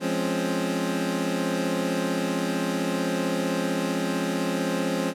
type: chord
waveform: 25% pulse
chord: Db major seventh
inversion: first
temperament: equal with one note detuned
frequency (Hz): 174.61 / 210.2 / 261.6 / 277.2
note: F3 / Ab3 / C4 / Db4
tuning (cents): 0 / +21 / 0 / 0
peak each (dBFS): -26 / -27 / -26 / -26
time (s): 0-5.14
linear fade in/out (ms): 50
effects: low-pass 12000 Hz 12 dB/octave